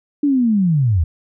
sine linear sweep, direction down, 296.6 to 73.42 Hz, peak -12 dBFS, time 0.23-1.04 s, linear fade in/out 5 ms, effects none

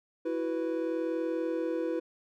triangle chord, E suspended second, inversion none, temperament equal, 329.6 / 370 / 493.9 Hz, E4 / F#4 / B4, 0 / 0 / 0 cents, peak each -30 / -35 / -31 dBFS, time 0.25-2 s, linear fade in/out 10 ms, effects none

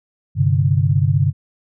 sine chord, G suspended fourth, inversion none, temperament equal, 98 / 130.81 / 146.83 Hz, G2 / C3 / D3, 0 / 0 / 0 cents, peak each -17 dBFS, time 0.35-1.33 s, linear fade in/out 50 ms, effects none

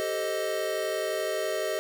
square chord, A half-diminished seventh, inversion third, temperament equal with one note detuned, 388.2 / 440 / 523.3 / 622.3 Hz, G4 / A4 / C5 / Eb5, -17 / 0 / 0 / 0 cents, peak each -35 / -35 / -37 / -31 dBFS, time 0-1.79 s, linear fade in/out 0 ms, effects none

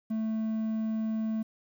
triangle tone, 220 Hz, A3, in tune, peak -26 dBFS, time 0.1-1.43 s, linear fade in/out 10 ms, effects 10-bit

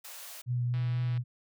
white high-pass noise, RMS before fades -45 dBFS, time 0.04-0.42 s, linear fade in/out 10 ms, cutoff 510 Hz, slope 48 dB/octave
sine tone with vibrato, 122.4 Hz, B2, 15 cents flat, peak -27 dBFS, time 0.46-1.24 s, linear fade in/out 50 ms, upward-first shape triangle, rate 4 Hz, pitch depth 17 cents each way
click train, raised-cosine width 0.3 ms, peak -33 dBFS, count 72, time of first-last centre 0.74-1.176 s, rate 163 Hz
effects none

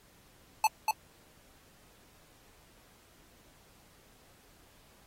square tone with echo, 871 Hz, A5, 18 cents flat, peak -22 dBFS, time 0.64-0.67 s, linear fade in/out 2 ms, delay 240 ms, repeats 1, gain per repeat -3 dB, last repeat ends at 0.91 s, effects pink hiss -62 dBFS RMS until 5.06 s + AAC 48 kbps

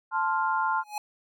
sine chord, F major, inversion first, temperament equal, 880 / 1046.5 / 1396.9 Hz, A5 / C6 / F6, 0 / 0 / 0 cents, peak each -27 / -28 / -29 dBFS, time 0.11-0.84 s, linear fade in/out 50 ms
square tone with exponential growth, 839 Hz, G#5, 17 cents sharp, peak -27 dBFS, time 0.8-0.98 s, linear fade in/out 2 ms, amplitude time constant 37 ms
effects none

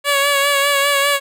10% pulse tone with vibrato, 564 Hz, C#5, 30 cents sharp, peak -5 dBFS, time 0.04-1.2 s, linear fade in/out 50 ms, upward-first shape sine, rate 5 Hz, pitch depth 32 cents each way, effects none

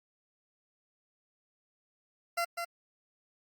20% pulse tone with echo, 685 Hz, F5, 34 cents flat, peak -24 dBFS, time 2.37-2.45 s, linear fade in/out 10 ms, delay 200 ms, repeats 1, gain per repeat -5 dB, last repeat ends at 2.65 s, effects Opus 48 kbps

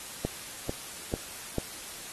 click train, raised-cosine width 2 ms, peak -15 dBFS, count 4, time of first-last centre 0.25-1.583 s, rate 2.25 Hz, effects white hiss -42 dBFS RMS until 2.12 s + AAC 32 kbps

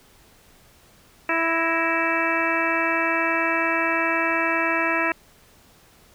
harmonic tone with a mistuned harmonic, 329.6 Hz, E4, in tune, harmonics 1 / 2 / 3 / 4 / 5 / 6 / 7 / 8, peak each -28 / -28 / -28 / -28 / -28 / -28 / -28 / -28 dBFS, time 1.29-5.12 s, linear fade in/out 2 ms, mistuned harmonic 6, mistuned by -89 cents, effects pink hiss -54 dBFS RMS until 6.14 s

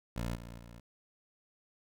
15% pulse tone with level steps, 58.2 Hz, A#1, 2 cents flat, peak -28 / -39 / -43 dBFS, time 0.16-0.8 s, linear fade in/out 5 ms, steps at 0.35 / 0.58 s, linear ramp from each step 2 ms, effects none

